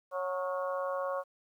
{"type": "harmonic tone with a mistuned harmonic", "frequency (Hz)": 183.8, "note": "F#3", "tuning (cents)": -11, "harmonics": [3, 4, 5, 6, 7, 8], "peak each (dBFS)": [-33, -43, -46, -37, -47, -46], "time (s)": [0.11, 1.24], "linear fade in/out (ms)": 50, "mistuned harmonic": 8, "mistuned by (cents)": -53, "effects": ["11-bit"]}